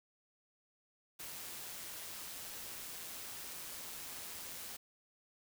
white noise with amplitude modulation, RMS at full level -45 dBFS, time 1.19-4.77 s, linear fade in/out 10 ms, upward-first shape sine, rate 170 Hz, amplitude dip 35%, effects none

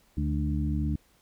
harmonic tone with a mistuned harmonic, 74.1 Hz, D2, 16 cents sharp, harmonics 1 / 2 / 3 / 4, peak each -28 / -31 / -33 / -34 dBFS, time 0.17-0.96 s, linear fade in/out 5 ms, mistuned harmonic 3, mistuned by -40 cents, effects pink hiss -64 dBFS RMS until 1.21 s

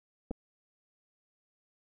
clicks, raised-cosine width 2 ms, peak -24 dBFS, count 2, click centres 0.309 / 0.313 s, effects none

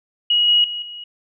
sine tone with level steps, 2900 Hz, F#7, 35 cents flat, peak -13 / -11 / -24 / -31 dBFS, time 0.3-1.04 s, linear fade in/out 5 ms, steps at 0.48 / 0.64 / 0.82 s, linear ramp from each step 2 ms, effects none

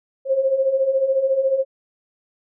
sine beating tone pair, 523.3 / 537.3 Hz, C5 / C5, 0 / +46 cents, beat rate 14 Hz, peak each -23 / -17 dBFS, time 0.25-1.65 s, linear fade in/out 50 ms, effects none

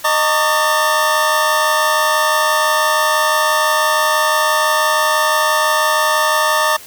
square tone cluster, 619 / 912 / 1136 / 1222 / 1786 Hz, D#5 / A#5 / C#6 / D#6 / A6, -9 / -38 / +42 / -32 / +25 cents, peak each -20 dBFS, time 0.04-6.77 s, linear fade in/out 10 ms, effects white hiss -37 dBFS RMS until 6.86 s

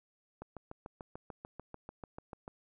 click train, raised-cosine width 1 ms, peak -30 dBFS, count 15, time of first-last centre 0.42-2.479 s, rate 6.8 Hz, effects none

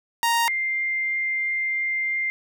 sawtooth / sine tone pair in turn, 932.3 / 2099 Hz, A#5 / C7, 0 / +5 cents, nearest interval octave + major second, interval 1405 cents, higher second, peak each -15 / -22 dBFS, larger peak first, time 0.23-0.48 / 0.48-2.3 s, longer second, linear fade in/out 0 ms, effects none

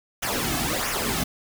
pink noise with flanger, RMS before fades -26 dBFS, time 0.22-1.24 s, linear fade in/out 10 ms, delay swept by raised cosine 0.23 to 2.13 ms, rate 1.5 Hz, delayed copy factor -0.7, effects none

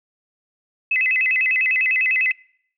sine tone with vibrato, 2292 Hz, D7, 43 cents flat, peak -16 dBFS, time 0.91-2.32 s, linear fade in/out 5 ms, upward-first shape square, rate 10 Hz, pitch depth 210 cents each way, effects noise-tail reverb RT60 0.7 s tail -26 dB re dry

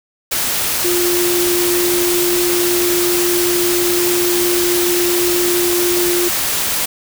sine tone in noise, 351.8 Hz, F4, 13 cents sharp, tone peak -15 dBFS, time 0.84-6.29 s, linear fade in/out 10 ms, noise white, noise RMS -18 dBFS, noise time 0.31-6.86 s, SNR 0 dB, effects none

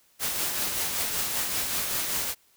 white noise with tremolo, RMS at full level -27 dBFS, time 0.19-2.35 s, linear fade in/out 50 ms, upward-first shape triangle, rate 5.2 Hz, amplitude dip 40%, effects white hiss -63 dBFS RMS until 2.56 s

